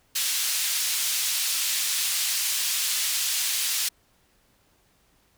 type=band-pass noise; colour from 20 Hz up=pink; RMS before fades=-26 dBFS; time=0.15-3.89 s; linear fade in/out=10 ms; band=3400 to 16000 Hz; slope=12 dB/octave; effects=pink hiss -64 dBFS RMS until 5.37 s